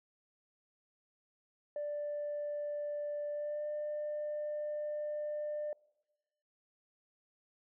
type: tone with pitch glide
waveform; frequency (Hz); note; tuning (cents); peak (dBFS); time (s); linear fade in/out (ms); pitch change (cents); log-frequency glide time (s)
sine; 588 to 597.9; D5 to D5; +2 to +31; -34; 1.76-5.73; 2; +29; 3.31-3.66
effects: noise-tail reverb RT60 1.0 s tail -24 dB re dry + tanh soft clip ceiling -32 dBFS